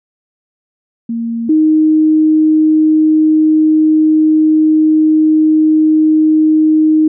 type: tone pair in turn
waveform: sine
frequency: 231 / 311.4 Hz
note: A#3 / D#4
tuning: -16 / +2 cents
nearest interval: perfect fourth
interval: 518 cents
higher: second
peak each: -15 / -6 dBFS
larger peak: second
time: 1.09-1.49 / 1.49-7.08 s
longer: second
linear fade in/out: 5 ms
effects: none